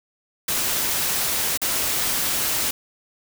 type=noise with dropouts; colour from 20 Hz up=white; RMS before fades=-23 dBFS; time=0.48-2.71 s; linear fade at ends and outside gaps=5 ms; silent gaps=1.575-1.616 s; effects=none